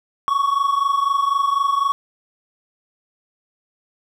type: tone pair together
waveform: triangle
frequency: 1108.7 / 1132.7 Hz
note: C#6 / C#6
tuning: 0 / +37 cents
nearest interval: unison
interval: 37 cents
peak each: -16 / -19 dBFS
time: 0.28-1.92 s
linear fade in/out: 0 ms
effects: none